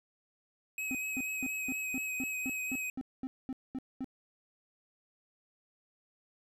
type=tone with vibrato; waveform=square; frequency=2537 Hz; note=D#7; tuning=33 cents sharp; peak=-35 dBFS; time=0.78-2.9 s; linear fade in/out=2 ms; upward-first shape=sine; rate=4.2 Hz; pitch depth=20 cents each way
type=tone bursts; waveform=triangle; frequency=261.6 Hz; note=C4; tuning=in tune; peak=-32 dBFS; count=13; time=0.91-4.044 s; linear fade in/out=0 ms; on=38 ms; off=220 ms
effects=none